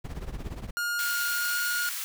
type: noise with tremolo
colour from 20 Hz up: brown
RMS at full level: -32 dBFS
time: 0.04-0.71 s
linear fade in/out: 10 ms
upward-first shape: triangle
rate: 17 Hz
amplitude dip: 85%
type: tone with pitch glide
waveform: 45% pulse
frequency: 1420 to 1431.5 Hz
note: F6 to F6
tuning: +28 to +42 cents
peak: -27 dBFS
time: 0.77-1.89 s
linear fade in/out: 0 ms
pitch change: +14 cents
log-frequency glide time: 1.22-1.62 s
type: high-pass noise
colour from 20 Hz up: white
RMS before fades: -34 dBFS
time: 0.99-2.04 s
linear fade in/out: 0 ms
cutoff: 1200 Hz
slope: 24 dB/octave
effects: none